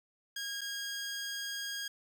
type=tone with dropouts; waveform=15% pulse; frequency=1630 Hz; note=G#6; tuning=33 cents flat; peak=-30 dBFS; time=0.36-1.88 s; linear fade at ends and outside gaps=5 ms; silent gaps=0.61-0.614 s; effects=none